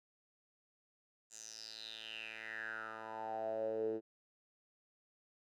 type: tone with band-pass filter sweep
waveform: 10% pulse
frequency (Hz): 110.8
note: A2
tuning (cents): +13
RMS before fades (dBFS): -43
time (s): 1.3-4.01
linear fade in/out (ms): 50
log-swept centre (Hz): 7200 to 370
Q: 7.2
effects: none